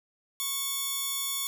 5% pulse tone pair together, 1100 / 3492 Hz, C#6 / A7, -14 / -14 cents, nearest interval octave + minor sixth, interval 2000 cents, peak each -23 dBFS, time 0.4-1.47 s, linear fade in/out 0 ms, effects none

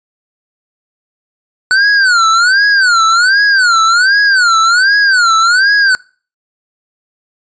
square tone with vibrato, 1480 Hz, F#6, in tune, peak -7 dBFS, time 1.71-5.95 s, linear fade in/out 0 ms, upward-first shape sine, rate 1.3 Hz, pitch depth 200 cents each way, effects noise-tail reverb RT60 0.4 s tail -25 dB re dry + resampled to 16000 Hz

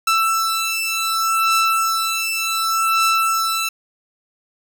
sawtooth beating tone pair, 1327 / 1327.67 Hz, E6 / E6, +11 / +12 cents, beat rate 0.67 Hz, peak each -16 dBFS, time 0.07-3.69 s, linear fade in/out 5 ms, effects none

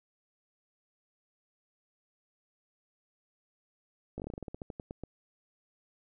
slowing click train, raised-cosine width 2 ms, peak -26 dBFS, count 16, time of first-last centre 4.18-5.036 s, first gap 18 ms, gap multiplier 1.15, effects none

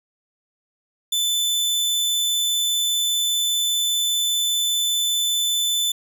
sawtooth tone, 3515 Hz, A7, 2 cents flat, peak -16 dBFS, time 1.12-5.92 s, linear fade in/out 5 ms, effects none

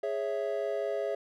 triangle chord, C# minor, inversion second, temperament equal, 415.3 / 554.4 / 659.3 Hz, G#4 / C#5 / E5, 0 / 0 / 0 cents, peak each -32 dBFS, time 0.03-1.15 s, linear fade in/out 5 ms, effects none

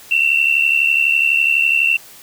sine tone pair together, 2672 / 2744 Hz, E7 / F7, +23 / -31 cents, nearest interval unison, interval 46 cents, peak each -14 dBFS, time 0.11-1.97 s, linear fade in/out 5 ms, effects tanh soft clip ceiling -5 dBFS + white hiss -41 dBFS RMS until 2.22 s

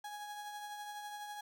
35% pulse tone with tremolo, 830.6 Hz, G#5, in tune, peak -40 dBFS, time 0.04-1.41 s, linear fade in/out 5 ms, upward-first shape triangle, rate 12 Hz, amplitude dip 40%, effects 12-bit

